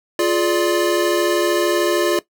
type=chord; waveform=square; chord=D diminished; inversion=first; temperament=equal with one note detuned; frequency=349.2 / 422.3 / 587.3 Hz; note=F4 / Ab4 / D5; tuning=0 / +29 / 0 cents; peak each=-18 / -23 / -21 dBFS; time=0.19-2.19 s; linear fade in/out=2 ms; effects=noise-tail reverb RT60 0.1 s tail -17 dB re dry